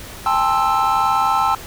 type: chord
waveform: triangle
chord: A minor seventh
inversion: third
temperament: equal with one note detuned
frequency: 799.5 / 880 / 1046.5 / 1318.5 Hz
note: G5 / A5 / C6 / E6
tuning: +34 / 0 / 0 / 0 cents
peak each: -18 / -18 / -20 / -17 dBFS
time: 0.26-1.55 s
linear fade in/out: 2 ms
effects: pink hiss -35 dBFS RMS until 1.66 s